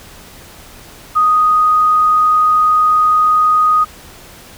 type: tone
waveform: sine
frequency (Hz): 1244.5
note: D#6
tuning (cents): 0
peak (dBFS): -8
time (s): 1.15-3.85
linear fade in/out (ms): 20
effects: pink hiss -38 dBFS RMS until 4.57 s